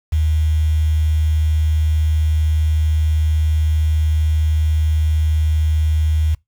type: tone with quantisation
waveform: sine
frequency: 77.78 Hz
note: D#2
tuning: in tune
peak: -13 dBFS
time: 0.12-6.35 s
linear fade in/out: 10 ms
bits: 6
effects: noise-tail reverb RT60 0.2 s tail -25 dB re dry